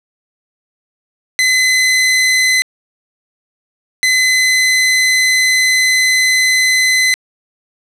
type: tone bursts at uneven times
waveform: sawtooth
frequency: 2030 Hz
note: B6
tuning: 47 cents sharp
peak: -6 dBFS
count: 2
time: 1.39-2.62 / 4.03-7.14 s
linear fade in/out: 0 ms
effects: low-pass 10000 Hz 12 dB/octave